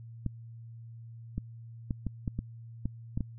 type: clicks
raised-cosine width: 5 ms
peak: -19 dBFS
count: 9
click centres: 0.263 / 1.38 / 1.908 / 2.067 / 2.278 / 2.39 / 2.856 / 3.175 / 3.207 s
effects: added 115 Hz sine -44 dBFS peak until 3.38 s